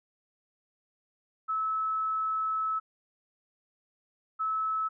sine tone pair in turn, 1300 / 1300 Hz, E6 / E6, -24 / -24 cents, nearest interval unison, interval 0 cents, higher neither, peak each -27 dBFS, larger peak neither, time 1.48-2.8 / 4.39-4.89 s, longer first, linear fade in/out 20 ms, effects none

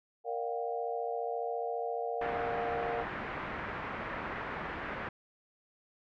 sine chord, G minor seventh, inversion first, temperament equal with one note detuned, 466.2 / 587.3 / 709.4 / 784 Hz, Bb4 / D5 / F5 / G5, 0 / 0 / +27 / 0 cents, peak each -36 / -42 / -36 / -42 dBFS, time 0.24-3.06 s, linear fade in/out 50 ms
white low-pass noise, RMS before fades -39 dBFS, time 2.21-5.09 s, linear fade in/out 5 ms, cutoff 1900 Hz, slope 24 dB/octave
effects none

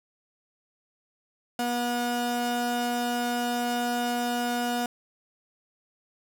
35% pulse tone pair together, 241.6 / 724 Hz, B3 / F#5, -38 / -38 cents, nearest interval octave + perfect fifth, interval 1900 cents, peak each -27 dBFS, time 1.59-4.86 s, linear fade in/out 2 ms, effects none

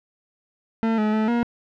40% pulse tone with pitch steps, 225.1 / 213.6 / 217.3 / 237.2 Hz, A3 / G#3 / A3 / A#3, +40 / +49 / -21 / +30 cents, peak -18 dBFS, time 0.83-1.43 s, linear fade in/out 0 ms, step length 150 ms, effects low-pass 2000 Hz 12 dB/octave

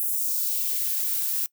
violet noise with high-pass filter sweep, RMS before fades -26 dBFS, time 0-1.46 s, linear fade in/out 0 ms, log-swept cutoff 11000 to 380 Hz, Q 1.1, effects noise-tail reverb RT60 0.1 s tail -22 dB re dry

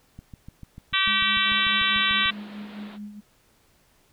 click train, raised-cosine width 5 ms, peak -28 dBFS, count 15, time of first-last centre 0.19-2.258 s, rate 6.77 Hz
harmonic tone, 385 Hz, G4, 31 cents flat, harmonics 3 / 4 / 5 / 6 / 7 / 8 / 9 / 10, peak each -28 / -28 / -28 / -28 / -28 / -28 / -28 / -28 dBFS, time 0.93-2.31 s, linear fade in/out 10 ms
sine tone with tremolo, 207.7 Hz, G#3, in tune, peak -33 dBFS, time 1.06-3.21 s, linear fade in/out 20 ms, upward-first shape sine, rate 4.7 Hz, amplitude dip 60%
pink band-pass noise, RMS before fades -46 dBFS, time 1.41-2.99 s, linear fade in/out 50 ms, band 170 to 4100 Hz, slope 48 dB/octave
effects pink hiss -62 dBFS RMS until 4.12 s

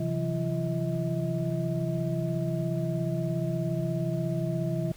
sine tone cluster, 131.1 / 165.3 / 182.2 / 339.9 / 638 Hz, C3 / E3 / F#3 / F4 / D#5, +4 / +5 / -26 / -47 / +43 cents, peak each -31 / -30 / -38 / -35 / -35 dBFS, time 0-4.92 s, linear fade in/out 5 ms, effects added 41 Hz sine -53 dBFS peak until 4.96 s + pink hiss -53 dBFS RMS until 4.96 s

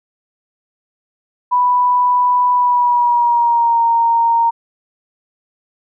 sine tone with pitch glide, 987.8 to 927 Hz, B5 to A#5, 0 to -10 cents, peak -10 dBFS, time 1.51-4.51 s, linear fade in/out 20 ms, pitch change -110 cents, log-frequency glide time 2.53-3.81 s, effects none

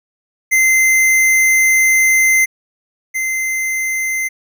square tone pair in turn, 2073 / 2073 Hz, C7 / C7, -17 / -17 cents, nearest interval unison, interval 0 cents, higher neither, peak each -10 / -17 dBFS, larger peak first, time 0.51-2.46 / 3.14-4.29 s, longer first, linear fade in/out 20 ms, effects none

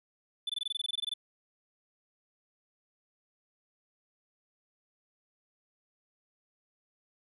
triangle tone bursts, 3498 Hz, A7, 11 cents flat, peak -29 dBFS, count 15, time 0.47-1.139 s, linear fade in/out 5 ms, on 25 ms, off 21 ms, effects resampled to 32000 Hz

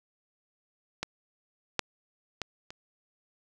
clicks, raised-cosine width 0.2 ms, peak -14 / -8 / -15 / -25 dBFS, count 4, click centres 1.03 / 1.793 / 2.417 / 2.705 s, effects none

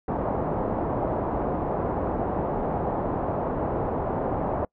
white low-pass noise, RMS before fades -27 dBFS, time 0.08-4.65 s, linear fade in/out 2 ms, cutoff 840 Hz, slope 24 dB/octave, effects noise-tail reverb RT60 0.1 s tail -26 dB re dry

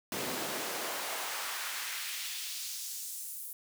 pink noise with high-pass filter sweep, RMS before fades -38 dBFS, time 0.12-3.53 s, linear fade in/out 2 ms, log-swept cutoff 210 to 12000 Hz, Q 1.1, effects none

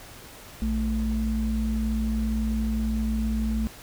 sine tone pair together, 58.27 / 220 Hz, A#1 / A3, 0 / 0 cents, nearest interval octave + major seventh, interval 2300 cents, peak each -25 dBFS, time 0.62-3.67 s, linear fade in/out 0 ms, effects tanh soft clip ceiling -16 dBFS + pink hiss -45 dBFS RMS until 3.82 s

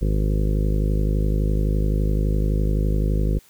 harmonic tone, 51.8 Hz, G#1, 4 cents flat, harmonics 1 / 2 / 3 / 4 / 5 / 6 / 7 / 8 / 9 / 10, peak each -19 / -27 / -26 / -32 / -33 / -38 / -33 / -38 / -36 / -39 dBFS, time 0.01-3.39 s, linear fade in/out 10 ms, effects white hiss -54 dBFS RMS until 3.49 s

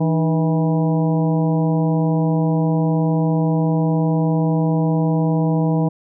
harmonic tone with a mistuned harmonic, 161.9 Hz, E3, 31 cents flat, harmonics 1 / 2 / 3 / 4 / 5 / 6, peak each -16 / -22 / -26 / -28 / -30 / -32 dBFS, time 0-5.89 s, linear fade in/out 10 ms, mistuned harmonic 2, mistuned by -93 cents, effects none

